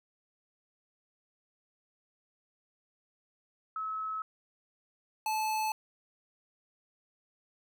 sine / square tone pair in turn, 1292 / 868.3 Hz, E6 / A5, -35 / -23 cents, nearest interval perfect fifth, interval 688 cents, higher first, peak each -33 / -30 dBFS, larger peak second, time 3.76-4.22 / 5.26-5.72 s, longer neither, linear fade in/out 2 ms, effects none

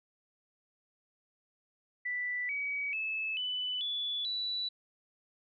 sine tone with pitch steps, 1975.5 / 2269 / 2607 / 2994 / 3440 / 3951 Hz, B6 / C#7 / E7 / F#7 / A7 / B7, 0 / +40 / -20 / +20 / -40 / 0 cents, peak -32 dBFS, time 2.05-4.69 s, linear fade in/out 10 ms, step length 440 ms, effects none

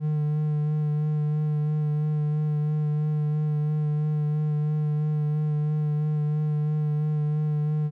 triangle tone with vibrato, 150.9 Hz, D3, 47 cents sharp, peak -20 dBFS, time 0-7.91 s, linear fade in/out 50 ms, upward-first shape sine, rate 3 Hz, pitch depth 18 cents each way, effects none

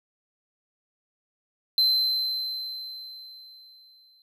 triangle tone with exponential decay, 4083 Hz, C8, 43 cents flat, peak -16 dBFS, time 1.78-4.22 s, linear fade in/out 1 ms, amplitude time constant 530 ms, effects none

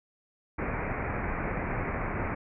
pink low-pass noise, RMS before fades -32 dBFS, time 0.58-2.35 s, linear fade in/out 10 ms, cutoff 2400 Hz, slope 96 dB/octave, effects none

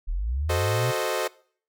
sine linear sweep, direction up, 34.6 to 128.5 Hz, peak -24 dBFS, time 0.07-0.92 s, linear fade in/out 20 ms
sawtooth chord, F# diminished seventh, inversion none, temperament equal, 370 / 440 / 523.3 / 622.3 Hz, F#4 / A4 / C5 / Eb5, 0 / 0 / 0 / 0 cents, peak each -27 / -26 / -26 / -26 dBFS, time 0.49-1.28 s, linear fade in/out 10 ms
effects noise-tail reverb RT60 0.5 s tail -22 dB re dry

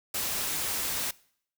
white noise, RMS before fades -31 dBFS, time 0.14-1.11 s, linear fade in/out 5 ms, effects noise-tail reverb RT60 0.6 s tail -22 dB re dry

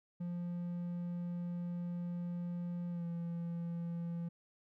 triangle tone with pitch glide, 174.61 to 170.03 Hz, F3 to F3, 0 to -46 cents, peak -35 dBFS, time 0.2-4.29 s, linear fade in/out 10 ms, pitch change -46 cents, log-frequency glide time 2.9-3.05 s, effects none

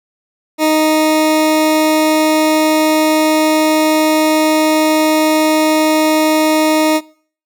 20% pulse tone, 311.1 Hz, D#4, in tune, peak -5 dBFS, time 0.58-7.01 s, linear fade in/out 50 ms, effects noise-tail reverb RT60 0.5 s tail -23 dB re dry

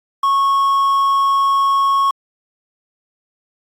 triangle tone with quantisation, 1100 Hz, C#6, 14 cents flat, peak -10 dBFS, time 0.23-2.11 s, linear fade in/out 5 ms, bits 6, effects AAC 64 kbps

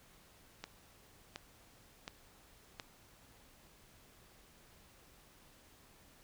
click train, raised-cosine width 0.2 ms, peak -25 dBFS, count 4, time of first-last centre 0.64-2.798 s, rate 1.39 Hz, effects pink hiss -63 dBFS RMS until 6.23 s

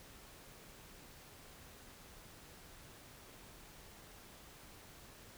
silence, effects pink hiss -57 dBFS RMS until 5.37 s

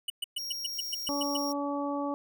square tone bursts, 2955 Hz, F#7, 3 cents flat, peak -30 dBFS, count 10, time 0.08-1.37 s, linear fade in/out 5 ms, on 21 ms, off 120 ms
45% pulse tone, 5588 Hz, F8, in tune, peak -35 dBFS, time 0.38-1.52 s, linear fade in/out 2 ms
violet noise, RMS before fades -48 dBFS, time 0.73-1.53 s, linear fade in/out 0 ms
harmonic tone, 285 Hz, C#4, 48 cents sharp, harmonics 1 / 2 / 3 / 4, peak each -32 / -35 / -37 / -38 dBFS, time 1.09-2.14 s, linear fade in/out 0 ms
effects none

